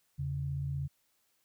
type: tone pair together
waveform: sine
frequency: 82.41 / 138.77 Hz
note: E2 / C#3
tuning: 0 / +2 cents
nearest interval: major sixth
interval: 902 cents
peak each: -39 / -33 dBFS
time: 0.18-0.88 s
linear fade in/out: 20 ms
effects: white hiss -74 dBFS RMS until 1.44 s